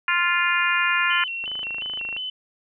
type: harmonic tone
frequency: 349.2 Hz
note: F4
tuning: in tune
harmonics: 3 / 4 / 5 / 6 / 7 / 8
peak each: -26 / -24 / -24 / -28 / -25 / -29 dBFS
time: 0.08-1.24 s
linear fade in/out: 2 ms
type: tone with vibrato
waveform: sine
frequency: 2872 Hz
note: F7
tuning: 48 cents sharp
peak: -27 dBFS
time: 1.1-2.3 s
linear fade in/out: 5 ms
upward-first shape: square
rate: 2.8 Hz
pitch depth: 90 cents each way
type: click train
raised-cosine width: 0.5 ms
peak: -25 dBFS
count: 20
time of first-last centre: 1.44-2.165 s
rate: 26.2 Hz
effects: none